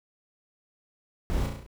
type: noise with echo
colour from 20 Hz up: brown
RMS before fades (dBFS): -28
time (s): 1.3-1.46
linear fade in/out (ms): 0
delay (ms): 34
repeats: 6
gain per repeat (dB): -3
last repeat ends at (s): 1.664
effects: none